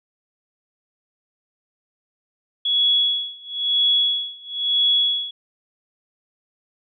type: tone with tremolo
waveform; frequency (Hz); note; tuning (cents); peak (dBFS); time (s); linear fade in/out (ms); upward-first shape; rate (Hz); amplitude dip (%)
sine; 3365; G#7; +22; -14; 2.65-5.31; 5; sine; 1; 95
effects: none